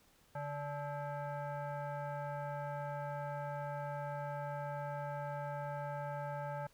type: tone with frequency modulation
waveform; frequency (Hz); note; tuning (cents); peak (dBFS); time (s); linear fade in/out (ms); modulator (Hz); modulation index
sine; 143.8; D3; -36; -38; 0.35-6.67; 5; 725; 1.4
effects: pink hiss -68 dBFS RMS until 6.73 s